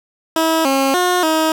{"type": "tone with pitch steps", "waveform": "15% pulse", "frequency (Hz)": [323.1, 270.8, 360, 317.1], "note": ["E4", "C#4", "F#4", "D#4"], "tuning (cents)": [-35, -40, -47, 33], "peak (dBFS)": -7, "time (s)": [0.36, 1.52], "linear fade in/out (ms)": 2, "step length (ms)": 290, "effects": []}